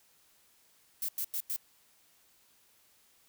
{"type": "noise bursts", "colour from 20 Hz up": "violet", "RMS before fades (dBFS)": -34, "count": 4, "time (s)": [1.02, 1.563], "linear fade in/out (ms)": 2, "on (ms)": 66, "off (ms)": 93, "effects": ["white hiss -66 dBFS RMS until 3.28 s"]}